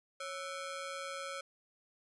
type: ring-modulated tone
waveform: sawtooth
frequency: 934 Hz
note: A#5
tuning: 3 cents sharp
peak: -33 dBFS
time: 0.2-1.41 s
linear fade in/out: 5 ms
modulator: 383 Hz
effects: resampled to 24000 Hz